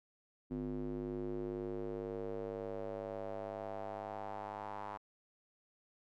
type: tone with band-pass filter sweep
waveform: square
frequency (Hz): 51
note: G#1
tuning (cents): -31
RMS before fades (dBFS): -42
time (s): 0.5-4.98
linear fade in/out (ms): 20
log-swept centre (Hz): 280 to 950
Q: 3.4
effects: none